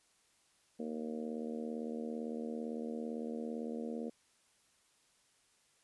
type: harmonic tone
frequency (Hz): 77.78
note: D#2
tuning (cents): 0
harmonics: 3 / 4 / 5 / 6 / 7 / 8 / 9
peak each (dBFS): -40 / -47 / -50 / -44 / -49 / -55 / -56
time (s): 0.79-4.1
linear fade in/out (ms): 10
effects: white hiss -71 dBFS RMS until 5.83 s + resampled to 24000 Hz